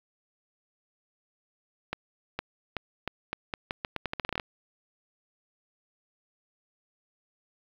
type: accelerating click train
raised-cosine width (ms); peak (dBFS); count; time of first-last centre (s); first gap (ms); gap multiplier
0.3; -14; 18; 1.93-4.398; 460; 0.82
effects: low-pass 4000 Hz 12 dB/octave + 8-bit